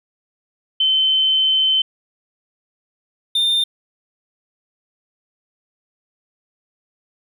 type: tone pair in turn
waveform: sine / triangle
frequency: 3073 / 3610 Hz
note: G7 / A7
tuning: -35 / +44 cents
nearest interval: minor third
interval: 279 cents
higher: second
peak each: -13 dBFS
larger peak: neither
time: 0.8-1.82 / 3.35-3.64 s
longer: first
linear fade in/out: 5 ms
effects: none